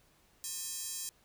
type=tone with high-pass filter; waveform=square; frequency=359.5 Hz; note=F#4; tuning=50 cents flat; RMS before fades=-40 dBFS; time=0.44-1.09 s; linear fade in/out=0 ms; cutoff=6900 Hz; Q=1.4; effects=pink hiss -67 dBFS RMS until 1.24 s